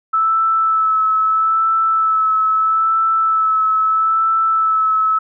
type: tone with vibrato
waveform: sine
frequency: 1310 Hz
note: E6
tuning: 11 cents flat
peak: -12 dBFS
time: 0.13-5.19 s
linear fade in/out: 10 ms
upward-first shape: sine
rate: 0.77 Hz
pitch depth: 18 cents each way
effects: none